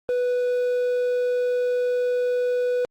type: tone with quantisation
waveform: triangle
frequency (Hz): 493.9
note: B4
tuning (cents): 0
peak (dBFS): -18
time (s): 0.09-2.85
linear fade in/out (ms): 0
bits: 7
effects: low-pass 7000 Hz 12 dB/octave + Opus 32 kbps